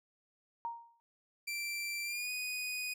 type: tone with exponential decay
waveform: sine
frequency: 932.3 Hz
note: A#5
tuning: in tune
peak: -33 dBFS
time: 0.65-1 s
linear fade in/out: 0 ms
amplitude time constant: 76 ms
type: tone with pitch glide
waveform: sawtooth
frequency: 2349 to 2484 Hz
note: D7 to D#7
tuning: 0 to -3 cents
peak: -33 dBFS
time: 1.47-2.94 s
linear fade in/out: 10 ms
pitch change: +97 cents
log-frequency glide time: 2.04-2.3 s
effects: none